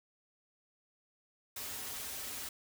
white noise with comb filter, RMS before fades -42 dBFS, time 1.56-2.49 s, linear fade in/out 5 ms, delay 5.9 ms, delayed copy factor -1, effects none

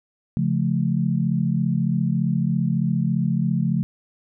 sine chord, Db augmented, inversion none, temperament just, 138.59 / 173.24 / 216.5 Hz, Db3 / F3 / A3, 0 / -14 / -28 cents, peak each -23 / -22 / -24 dBFS, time 0.37-3.83 s, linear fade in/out 0 ms, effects none

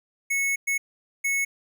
square tone bursts at uneven times, 2200 Hz, C#7, 14 cents flat, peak -23 dBFS, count 3, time 0.3-0.56 / 0.67-0.78 / 1.24-1.45 s, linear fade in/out 10 ms, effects none

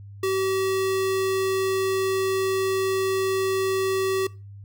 square tone, 382.4 Hz, G4, 43 cents flat, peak -22 dBFS, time 0.23-4.27 s, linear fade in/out 5 ms, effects noise-tail reverb RT60 0.3 s tail -22 dB re dry + added 100 Hz sine -39 dBFS peak until 4.64 s

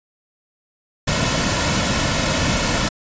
pink noise with comb filter, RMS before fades -19 dBFS, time 1.07-2.89 s, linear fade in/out 10 ms, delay 2.5 ms, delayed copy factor -0.55, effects resampled to 16000 Hz

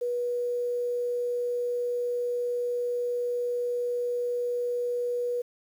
sine tone with quantisation, 485.8 Hz, B4, 29 cents flat, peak -26 dBFS, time 0.01-5.42 s, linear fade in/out 10 ms, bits 9, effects none

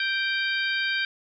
harmonic tone with a mistuned harmonic, 784 Hz, G5, in tune, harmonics 2 / 3 / 4 / 5 / 6, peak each -26 / -30 / -32 / -34 / -36 dBFS, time 0-1.05 s, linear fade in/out 2 ms, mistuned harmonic 5, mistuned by -84 cents, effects none

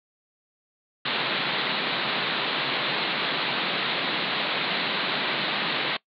white band-pass noise, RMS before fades -27 dBFS, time 1.05-5.97 s, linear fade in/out 5 ms, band 130 to 4200 Hz, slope 96 dB/octave, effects noise-tail reverb RT60 0.1 s tail -22 dB re dry

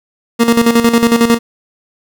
30% pulse tone with tremolo, 233.1 Hz, A#3, in tune, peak -3 dBFS, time 0.39-1.39 s, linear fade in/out 20 ms, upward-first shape square, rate 11 Hz, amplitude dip 65%, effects none

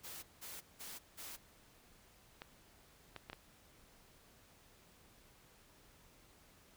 white noise bursts, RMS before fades -49 dBFS, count 4, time 0.03-1.37 s, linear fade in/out 20 ms, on 200 ms, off 180 ms
clicks, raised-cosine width 0.3 ms, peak -30 dBFS, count 4, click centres 2.419 / 3.163 / 3.299 / 3.331 s
effects pink hiss -65 dBFS RMS until 6.76 s

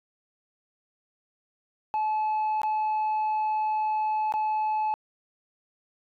sine tone with dropouts, 861 Hz, A5, 38 cents flat, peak -21 dBFS, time 1.94-4.94 s, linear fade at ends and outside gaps 0 ms, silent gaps 2.617-2.633 / 4.323-4.339 s, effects tanh soft clip ceiling -23 dBFS

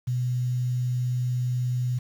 sine tone with quantisation, 124.6 Hz, B2, 16 cents sharp, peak -23 dBFS, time 0.07-1.99 s, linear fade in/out 10 ms, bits 8, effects none

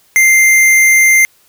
square tone, 2093 Hz, C7, in tune, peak -6 dBFS, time 0.16-1.25 s, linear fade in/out 0 ms, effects white hiss -51 dBFS RMS until 1.48 s

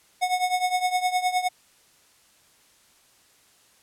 square tone with tremolo, 731 Hz, F#5, 21 cents flat, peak -19 dBFS, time 0.21-1.49 s, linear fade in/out 20 ms, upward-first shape triangle, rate 9.7 Hz, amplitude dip 85%, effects white hiss -59 dBFS RMS until 3.82 s + low-pass 11000 Hz 12 dB/octave

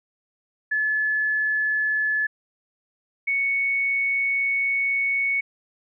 sine tone pair in turn, 1722 / 2219 Hz, A6 / C#7, -38 / +1 cents, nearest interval major third, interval 439 cents, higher second, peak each -20 / -20 dBFS, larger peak neither, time 0.71-2.27 / 3.27-5.41 s, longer second, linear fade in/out 10 ms, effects none

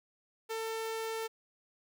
sawtooth tone, 447.3 Hz, A4, 28 cents sharp, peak -31 dBFS, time 0.49-1.28 s, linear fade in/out 20 ms, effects none

